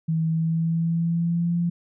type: tone with pitch glide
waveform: sine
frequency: 161.4 to 171.99 Hz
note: E3 to F3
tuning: -36 to -26 cents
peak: -20 dBFS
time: 0.08-1.7 s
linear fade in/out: 10 ms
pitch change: +110 cents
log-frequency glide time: 0.29-1.58 s
effects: none